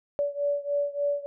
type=beating tone pair; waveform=sine; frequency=573 / 576.4 Hz; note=D5 / D5; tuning=-43 / -33 cents; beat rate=3.4 Hz; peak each=-27 / -29 dBFS; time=0.19-1.26 s; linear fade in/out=0 ms; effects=none